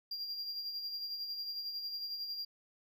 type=tone with tremolo; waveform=triangle; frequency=4775 Hz; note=D8; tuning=28 cents sharp; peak=-35 dBFS; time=0.11-2.45 s; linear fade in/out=5 ms; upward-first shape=sine; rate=11 Hz; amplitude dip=45%; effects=none